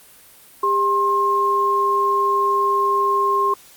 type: tone pair together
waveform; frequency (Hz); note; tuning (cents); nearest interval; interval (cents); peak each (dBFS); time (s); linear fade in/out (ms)
sine; 400 / 1066; G4 / C6; +35 / +32; octave + perfect fourth; 1697; -22 / -16; 0.63-3.54; 5
effects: white hiss -47 dBFS RMS until 3.76 s + Opus 32 kbps